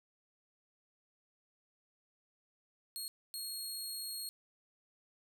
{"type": "tone bursts at uneven times", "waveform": "20% pulse", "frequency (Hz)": 4289, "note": "C8", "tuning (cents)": 42, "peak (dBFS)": -34, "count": 2, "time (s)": [[2.96, 3.08], [3.34, 4.29]], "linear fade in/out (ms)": 0, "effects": []}